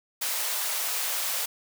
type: high-pass noise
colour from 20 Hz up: white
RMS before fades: -29 dBFS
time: 0.21-1.46 s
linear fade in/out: 10 ms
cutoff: 520 Hz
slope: 24 dB/octave
effects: none